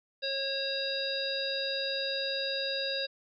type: harmonic tone with a mistuned harmonic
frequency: 545 Hz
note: C#5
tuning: 29 cents flat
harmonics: 1 / 3 / 5 / 7 / 9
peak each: -35 / -39 / -41 / -35 / -36 dBFS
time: 0.22-3.07 s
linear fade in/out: 20 ms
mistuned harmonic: 9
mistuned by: -29 cents
effects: none